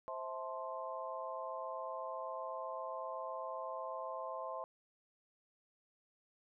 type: harmonic tone with a mistuned harmonic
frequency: 174.61 Hz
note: F3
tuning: in tune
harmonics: 3 / 4 / 5 / 6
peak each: -46 / -45 / -48 / -44 dBFS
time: 0.08-4.64 s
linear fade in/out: 0 ms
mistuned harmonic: 4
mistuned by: -120 cents
effects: none